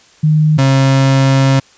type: tone pair in turn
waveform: sine / 35% pulse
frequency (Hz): 154 / 134.88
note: D#3 / C#3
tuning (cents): -17 / -47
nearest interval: major second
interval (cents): 230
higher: first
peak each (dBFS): -7 / -6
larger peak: second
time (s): 0.23-0.58 / 0.58-1.6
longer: second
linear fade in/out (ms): 10
effects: white hiss -46 dBFS RMS until 1.77 s + resampled to 16000 Hz